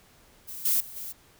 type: noise with level steps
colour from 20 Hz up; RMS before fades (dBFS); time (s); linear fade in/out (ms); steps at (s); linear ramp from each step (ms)
violet; -39 / -24 / -43 / -37; 0.47-1.13; 20; 0.65 / 0.8 / 0.96; 5
effects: pink hiss -58 dBFS RMS until 1.39 s